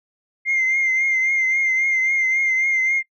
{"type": "tone with vibrato", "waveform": "sine", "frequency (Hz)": 2100, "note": "C7", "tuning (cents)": 6, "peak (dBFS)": -15, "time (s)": [0.45, 3.03], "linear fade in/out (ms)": 50, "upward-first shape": "triangle", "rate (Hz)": 3.7, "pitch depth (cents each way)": 44, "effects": ["noise-tail reverb RT60 0.1 s tail -23 dB re dry", "tanh soft clip ceiling -13 dBFS"]}